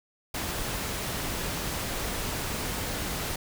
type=noise; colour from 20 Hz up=pink; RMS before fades=-32 dBFS; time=0.34-3.36 s; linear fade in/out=5 ms; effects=none